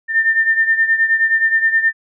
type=beating tone pair; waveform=sine; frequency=1800 / 1809.5 Hz; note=A6 / A6; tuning=+39 / +48 cents; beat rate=9.5 Hz; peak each=-13 / -18 dBFS; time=0.08-1.93 s; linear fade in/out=50 ms; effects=none